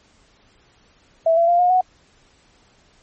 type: tone with pitch steps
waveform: sine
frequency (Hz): 656 / 675.6 / 695.8 / 716.6 / 738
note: E5 / E5 / F5 / F5 / F#5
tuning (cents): -9 / +42 / -7 / +44 / -5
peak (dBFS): -12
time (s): 1.26-1.81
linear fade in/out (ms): 5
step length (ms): 110
effects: pink hiss -56 dBFS RMS until 3.02 s + MP3 32 kbps